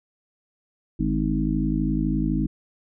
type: harmonic tone with a mistuned harmonic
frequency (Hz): 51.91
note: G#1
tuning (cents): 0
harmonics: 1 / 3 / 4 / 5 / 6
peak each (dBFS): -27 / -27 / -27 / -27 / -27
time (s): 0.99-2.47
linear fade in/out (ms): 10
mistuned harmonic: 3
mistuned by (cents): -44
effects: none